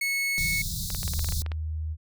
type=tone; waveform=40% pulse; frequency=2200 Hz; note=C#7; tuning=14 cents flat; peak=-24 dBFS; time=0.01-0.62 s; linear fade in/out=5 ms
type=band-stop noise; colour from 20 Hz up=pink; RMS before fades=-31 dBFS; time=0.38-1.42 s; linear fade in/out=0 ms; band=190 to 3700 Hz; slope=96 dB/octave
type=clicks; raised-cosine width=0.3 ms; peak=-21 dBFS; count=11; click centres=0.903 / 0.948 / 1.031 / 1.079 / 1.136 / 1.193 / 1.245 / 1.288 / 1.323 / 1.463 / 1.518 s
type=tone with pitch glide; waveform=sine; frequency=77.78 to 78.41 Hz; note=D#2 to D#2; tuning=0 to +14 cents; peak=-28 dBFS; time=1.03-1.97 s; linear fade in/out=50 ms; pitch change=+14 cents; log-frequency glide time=1.23-1.5 s
effects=none